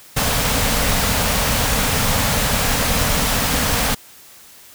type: band-stop noise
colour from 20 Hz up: pink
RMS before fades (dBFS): -18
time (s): 0.16-3.95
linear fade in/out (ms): 10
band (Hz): 290 to 420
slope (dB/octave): 96
effects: white hiss -44 dBFS RMS until 4.74 s